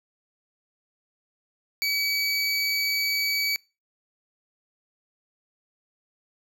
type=tone pair together; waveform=square; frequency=2279 / 4544 Hz; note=C#7 / C#8; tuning=+47 / +42 cents; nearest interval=octave; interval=1195 cents; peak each=-27 dBFS; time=1.82-3.56 s; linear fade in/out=0 ms; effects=noise-tail reverb RT60 0.3 s tail -26 dB re dry